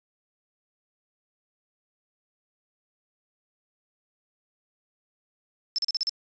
sine tone bursts, 5274 Hz, E8, in tune, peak -23 dBFS, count 6, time 5.76-6.093 s, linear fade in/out 0 ms, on 23 ms, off 39 ms, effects resampled to 16000 Hz

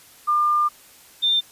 sine tone pair in turn, 1200 / 3596 Hz, D6 / A7, +37 / +37 cents, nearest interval octave + perfect fifth, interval 1900 cents, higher second, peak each -16 dBFS, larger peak neither, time 0.27-0.69 / 1.22-1.41 s, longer first, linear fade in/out 20 ms, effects white hiss -49 dBFS RMS until 1.51 s + resampled to 32000 Hz

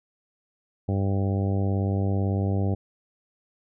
harmonic tone, 98 Hz, G2, in tune, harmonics 1 / 2 / 3 / 4 / 5 / 6 / 7 / 8, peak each -23 / -29 / -33 / -35 / -37 / -39 / -40 / -41 dBFS, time 0.88-2.75 s, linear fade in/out 10 ms, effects none

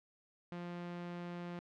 sawtooth tone, 174.61 Hz, F3, in tune, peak -38 dBFS, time 0.52-1.59 s, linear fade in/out 0 ms, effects low-pass 3000 Hz 12 dB/octave

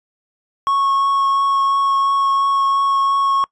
triangle tone with vibrato, 1100 Hz, C#6, 14 cents flat, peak -12 dBFS, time 0.67-3.44 s, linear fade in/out 0 ms, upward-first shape triangle, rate 2.9 Hz, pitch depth 10 cents each way, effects noise-tail reverb RT60 0.1 s tail -23 dB re dry + resampled to 24000 Hz

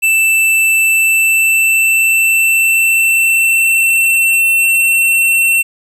square tone with pitch glide, 2655 to 2705 Hz, E7 to E7, +12 to +44 cents, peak -9 dBFS, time 0.02-5.63 s, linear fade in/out 20 ms, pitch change +32 cents, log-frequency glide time 0.81-4.9 s, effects 8-bit

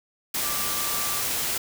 sine tone in noise, 1174.7 Hz, D6, in tune, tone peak -35 dBFS, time 0.43-1.21 s, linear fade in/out 5 ms, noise white, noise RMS -27 dBFS, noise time 0.34-1.58 s, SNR -11 dB, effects none

